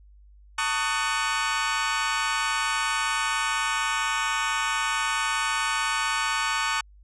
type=chord; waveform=25% pulse; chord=D# half-diminished seventh; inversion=second; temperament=just; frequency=896 / 1120.1 / 1244.5 / 1493.4 Hz; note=A5 / C#6 / D#6 / F#6; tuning=+31 / +18 / 0 / +16 cents; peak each=-26 dBFS; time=0.58-6.81 s; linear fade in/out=5 ms; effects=added 50 Hz sine -49 dBFS peak until 7.03 s + resampled to 22050 Hz